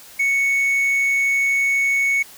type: tone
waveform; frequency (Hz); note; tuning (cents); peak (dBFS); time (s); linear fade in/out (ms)
triangle; 2217; C#7; 0; -14; 0.19-2.23; 10
effects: white hiss -43 dBFS RMS until 2.37 s